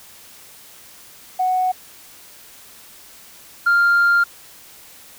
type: tone pair in turn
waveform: sine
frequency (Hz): 740 / 1396.9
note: F#5 / F6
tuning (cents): 0 / 0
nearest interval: major seventh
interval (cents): 1100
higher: second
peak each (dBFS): -15 / -10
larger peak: second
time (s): 1.39-1.72 / 3.66-4.24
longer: second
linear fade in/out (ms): 10
effects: tanh soft clip ceiling -10 dBFS + white hiss -44 dBFS RMS until 5.18 s